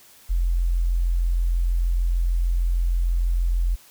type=tone; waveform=sine; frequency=43.23 Hz; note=F1; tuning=17 cents flat; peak=-18 dBFS; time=0.29-3.76 s; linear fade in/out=20 ms; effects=white hiss -51 dBFS RMS until 3.9 s